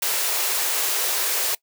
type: high-pass noise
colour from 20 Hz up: white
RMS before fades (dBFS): -23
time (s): 0.02-1.55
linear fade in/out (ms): 5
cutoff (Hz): 350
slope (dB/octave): 96
effects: noise-tail reverb RT60 0.1 s tail -22 dB re dry